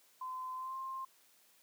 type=tone with pitch glide; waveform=sine; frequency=1027 to 1056.5 Hz; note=C6 to C6; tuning=-33 to +16 cents; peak=-39 dBFS; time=0.21-1.05 s; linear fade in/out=5 ms; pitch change=+49 cents; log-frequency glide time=0.56-0.76 s; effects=white hiss -67 dBFS RMS until 1.62 s + high-pass 200 Hz 12 dB/octave